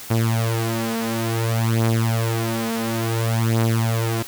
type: beating tone pair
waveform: sawtooth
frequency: 113.6 / 114.17 Hz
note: A#2 / A#2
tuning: -44 / -36 cents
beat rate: 0.57 Hz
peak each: -18 dBFS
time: 0.1-4.23 s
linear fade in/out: 10 ms
effects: white hiss -37 dBFS RMS until 4.27 s